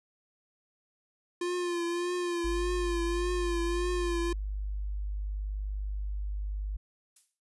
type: tone with vibrato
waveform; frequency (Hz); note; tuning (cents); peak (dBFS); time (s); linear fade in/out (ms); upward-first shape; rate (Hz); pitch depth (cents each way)
square; 349.2; F4; 0; -30; 1.41-4.33; 5; triangle; 1.7; 47
type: tone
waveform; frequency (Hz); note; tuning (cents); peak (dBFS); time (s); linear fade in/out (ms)
sine; 50.4; G1; +49; -31; 2.44-6.77; 10
type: noise with exponential decay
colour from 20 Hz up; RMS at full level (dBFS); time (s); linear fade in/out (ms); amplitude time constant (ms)
violet; -49; 7.16-7.4; 5; 51
effects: resampled to 24000 Hz